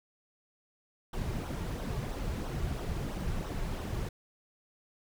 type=noise with flanger; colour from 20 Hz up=brown; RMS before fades=-35 dBFS; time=1.13-4.09 s; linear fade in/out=5 ms; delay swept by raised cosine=0.42 to 4.02 ms; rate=3 Hz; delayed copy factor=-0.55; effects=none